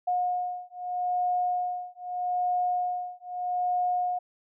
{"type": "beating tone pair", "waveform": "sine", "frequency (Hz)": [720, 720.8], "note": ["F#5", "F#5"], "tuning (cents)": [-47, -45], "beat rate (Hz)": 0.8, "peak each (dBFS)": -29, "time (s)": [0.07, 4.19], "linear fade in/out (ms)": 10, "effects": []}